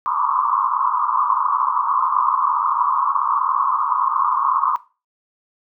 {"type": "band-pass noise", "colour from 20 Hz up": "white", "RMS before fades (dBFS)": -19, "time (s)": [0.06, 4.76], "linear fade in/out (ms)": 0, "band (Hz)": [960, 1200], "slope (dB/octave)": 96, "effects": ["noise-tail reverb RT60 0.3 s tail -17 dB re dry"]}